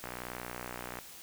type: click train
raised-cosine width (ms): 0.5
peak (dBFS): -24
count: 59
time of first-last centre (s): 0.04-0.988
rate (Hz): 61.2
effects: white hiss -50 dBFS RMS until 1.22 s